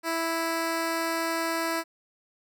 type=tone; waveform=10% pulse; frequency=329.6 Hz; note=E4; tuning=in tune; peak=-18 dBFS; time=0.03-1.84 s; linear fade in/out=50 ms; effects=none